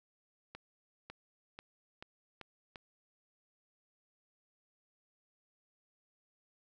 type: accelerating click train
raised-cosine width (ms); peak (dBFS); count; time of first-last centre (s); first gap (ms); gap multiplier
0.3; -30; 6; 0.55-2.758; 550; 0.89
effects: none